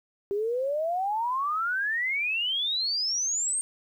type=exponential sweep; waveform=sine; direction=up; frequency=392 to 8720 Hz; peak=-25 dBFS; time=0.31-3.61 s; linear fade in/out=0 ms; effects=10-bit